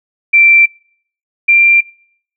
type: tone pair in turn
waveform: sine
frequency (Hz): 2349 / 2371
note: D7 / D7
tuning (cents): 0 / +16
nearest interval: unison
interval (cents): 16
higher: second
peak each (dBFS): -4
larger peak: neither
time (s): 0.33-0.66 / 1.48-1.81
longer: neither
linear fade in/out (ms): 10
effects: noise-tail reverb RT60 0.6 s tail -25 dB re dry